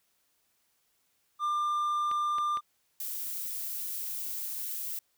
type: tone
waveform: triangle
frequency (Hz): 1195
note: D6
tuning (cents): +30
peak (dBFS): -25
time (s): 1.39-2.61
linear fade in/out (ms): 50
type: clicks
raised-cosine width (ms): 0.3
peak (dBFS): -27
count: 3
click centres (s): 2.114 / 2.384 / 2.572
type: noise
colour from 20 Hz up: violet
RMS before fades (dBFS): -36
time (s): 3-4.99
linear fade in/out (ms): 2
effects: white hiss -73 dBFS RMS until 5.17 s